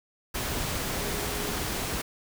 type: tone in noise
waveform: sine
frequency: 412.1 Hz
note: G#4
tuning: 13 cents flat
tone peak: -38 dBFS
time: 1-1.55 s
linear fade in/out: 10 ms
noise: pink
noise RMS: -31 dBFS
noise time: 0.34-2.02 s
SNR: -10 dB
effects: none